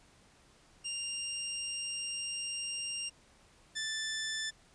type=tone pair in turn; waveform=15% pulse; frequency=2794 / 1760.1 Hz; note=F7 / A6; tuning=0 / 0 cents; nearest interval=minor sixth; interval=800 cents; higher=first; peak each=-28 / -28 dBFS; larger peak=neither; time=0.84-3.1 / 3.75-4.51 s; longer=first; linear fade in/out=20 ms; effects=pink hiss -63 dBFS RMS until 4.74 s + resampled to 22050 Hz